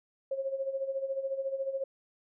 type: tone with tremolo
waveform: sine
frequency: 540 Hz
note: C#5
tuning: 45 cents flat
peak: -28 dBFS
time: 0.31-1.84 s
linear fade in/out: 5 ms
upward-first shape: sine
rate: 14 Hz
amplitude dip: 70%
effects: none